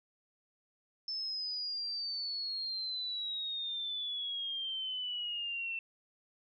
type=exponential sweep; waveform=sine; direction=down; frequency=5290 to 2680 Hz; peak=-35 dBFS; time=1.08-5.79 s; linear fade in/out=2 ms; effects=none